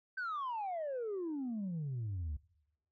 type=exponential sweep; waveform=sine; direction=down; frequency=1564 to 69.7 Hz; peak=-34 dBFS; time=0.17-2.37 s; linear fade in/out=10 ms; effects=noise-tail reverb RT60 0.9 s tail -23 dB re dry + tanh soft clip ceiling -34 dBFS